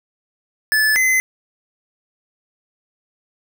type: tone pair in turn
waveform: square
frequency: 1735 / 2044 Hz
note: A6 / C7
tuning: -25 / -41 cents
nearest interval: minor third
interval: 284 cents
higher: second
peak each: -14 dBFS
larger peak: neither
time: 0.72-0.96 / 0.96-1.2 s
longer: neither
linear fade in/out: 0 ms
effects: none